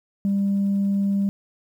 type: tone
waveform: sine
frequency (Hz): 198.6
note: G3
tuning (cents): +23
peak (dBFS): -17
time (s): 0.25-1.29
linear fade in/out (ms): 0
effects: tanh soft clip ceiling -16 dBFS + 9-bit